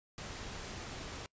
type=noise; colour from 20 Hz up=pink; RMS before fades=-44 dBFS; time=0.18-1.26 s; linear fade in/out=0 ms; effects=noise-tail reverb RT60 0.1 s tail -24 dB re dry + resampled to 16000 Hz